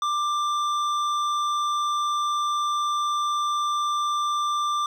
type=tone with hard clipping; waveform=sine; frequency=1184 Hz; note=D6; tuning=14 cents sharp; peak=-24 dBFS; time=0.02-4.86 s; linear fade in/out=2 ms; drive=10 dB; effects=none